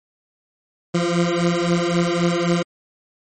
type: beating tone pair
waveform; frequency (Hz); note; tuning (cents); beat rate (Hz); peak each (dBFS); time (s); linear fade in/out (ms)
20% pulse; 170.6 / 174.4; F3 / F3; -40 / -2; 3.8; -15; 0.94-2.63; 10
effects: MP3 32 kbps